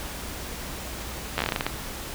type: slowing click train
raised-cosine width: 0.3 ms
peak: -8 dBFS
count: 11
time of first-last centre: 1.38-1.666 s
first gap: 11 ms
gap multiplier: 1.2
effects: added 60 Hz sine -41 dBFS peak until 2.14 s + pink hiss -36 dBFS RMS until 2.14 s